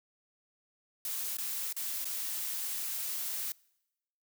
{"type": "noise with dropouts", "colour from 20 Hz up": "blue", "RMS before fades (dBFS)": -36, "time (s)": [1.05, 3.52], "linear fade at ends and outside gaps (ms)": 1, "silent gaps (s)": [[1.37, 1.384], [1.727, 1.765], [2.045, 2.054]], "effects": ["noise-tail reverb RT60 0.9 s tail -25 dB re dry"]}